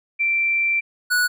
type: tone pair in turn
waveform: sine / square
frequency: 2349 / 1470.8 Hz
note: D7 / F#6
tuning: 0 / -11 cents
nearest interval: minor sixth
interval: 811 cents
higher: first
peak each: -17 dBFS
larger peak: neither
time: 0.19-0.81 / 1.1-1.28 s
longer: first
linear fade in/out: 20 ms
effects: none